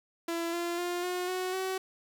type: tone with pitch steps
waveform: sawtooth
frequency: 336.3 / 344.2 / 352.2 / 360.4 / 368.9 / 377.5 Hz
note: E4 / F4 / F4 / F#4 / F#4 / F#4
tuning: +35 / -25 / +15 / -45 / -5 / +35 cents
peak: -27 dBFS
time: 0.28-1.78 s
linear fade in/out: 5 ms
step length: 250 ms
effects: 9-bit